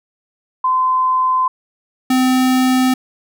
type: tone pair in turn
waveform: sine / square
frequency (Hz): 1028 / 257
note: C6 / C4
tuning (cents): -31 / -31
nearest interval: 2 octaves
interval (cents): 2400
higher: first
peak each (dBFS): -12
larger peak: neither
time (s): 0.64-1.48 / 2.1-2.94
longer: neither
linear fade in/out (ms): 5
effects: none